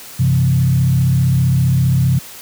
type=tone with frequency modulation; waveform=sine; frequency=130.81 Hz; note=C3; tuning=in tune; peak=-10 dBFS; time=0.19-2.19 s; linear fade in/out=10 ms; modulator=35.2 Hz; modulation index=0.89; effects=white hiss -35 dBFS RMS until 2.41 s + high-pass 60 Hz 12 dB/octave